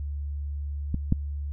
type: clicks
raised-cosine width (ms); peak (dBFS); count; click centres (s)
5; -14 / -8; 2; 0.944 / 1.124
effects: added 72 Hz sine -29 dBFS peak until 1.52 s